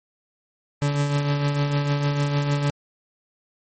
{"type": "tone with tremolo", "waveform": "40% pulse", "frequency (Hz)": 143.9, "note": "D3", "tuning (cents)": -35, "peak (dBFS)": -17, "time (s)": [0.82, 2.7], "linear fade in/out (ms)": 0, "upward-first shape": "triangle", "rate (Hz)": 6.6, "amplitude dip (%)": 50, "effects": ["MP3 32 kbps"]}